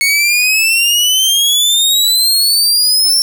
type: exponential sweep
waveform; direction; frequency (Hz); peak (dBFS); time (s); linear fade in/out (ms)
sawtooth; up; 2203 to 5450; -6; 0.01-3.22; 0
effects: none